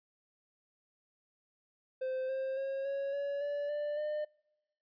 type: tone with pitch steps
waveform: triangle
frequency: 519 / 530.2 / 541.7 / 553.4 / 565.3 / 577.5 / 590 / 602.8 Hz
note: C5 / C5 / C#5 / C#5 / C#5 / D5 / D5 / D5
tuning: -14 / +23 / -40 / -3 / +34 / -29 / +8 / +45 cents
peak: -31 dBFS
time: 2.01-4.25 s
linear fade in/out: 10 ms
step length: 280 ms
effects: noise-tail reverb RT60 0.9 s tail -25 dB re dry + resampled to 11025 Hz